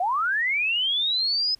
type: linear sweep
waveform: sine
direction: up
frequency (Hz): 680 to 5120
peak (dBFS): -21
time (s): 0-1.55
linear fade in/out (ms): 5
effects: pink hiss -60 dBFS RMS until 1.59 s + resampled to 32000 Hz